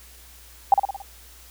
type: tone with echo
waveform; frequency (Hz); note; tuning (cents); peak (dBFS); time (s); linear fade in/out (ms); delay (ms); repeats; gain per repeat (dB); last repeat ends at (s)
sine; 793; G5; +20; -9; 0.72-0.74; 2; 56; 5; -5; 1.02
effects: added 60 Hz sine -49 dBFS peak until 1.5 s + white hiss -49 dBFS RMS until 1.5 s